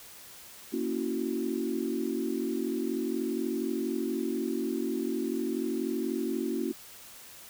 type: chord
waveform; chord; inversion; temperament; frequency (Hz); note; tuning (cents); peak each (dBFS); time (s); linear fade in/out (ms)
sine; F# dominant seventh; first; equal; 233.1 / 277.2 / 329.6 / 370; A#3 / C#4 / E4 / F#4; 0 / 0 / 0 / 0; -34; 0.72-6.73; 20
effects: white hiss -49 dBFS RMS until 7.49 s